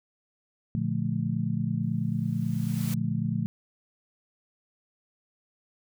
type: chord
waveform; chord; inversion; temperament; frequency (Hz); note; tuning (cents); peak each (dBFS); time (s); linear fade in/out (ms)
sine; Bb major seventh; none; just; 116.54 / 145.68 / 174.81 / 218.5; Bb2 / D3 / F3 / A3; 0 / -14 / +2 / -12; -31; 0.75-3.46; 0
type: noise with exponential growth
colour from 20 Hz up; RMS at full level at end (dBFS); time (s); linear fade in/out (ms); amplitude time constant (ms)
white; -38; 1.83-2.94; 1; 240
effects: none